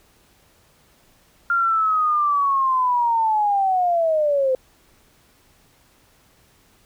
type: linear sweep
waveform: sine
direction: down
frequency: 1398 to 510 Hz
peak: -16 dBFS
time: 1.5-4.55 s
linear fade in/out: 2 ms
effects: pink hiss -57 dBFS RMS until 6.85 s